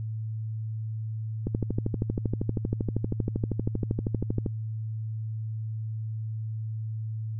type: click train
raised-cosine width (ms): 3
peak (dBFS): -14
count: 39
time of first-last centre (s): 1.47-4.462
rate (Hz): 12.7
effects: added 110 Hz sine -30 dBFS peak until 7.39 s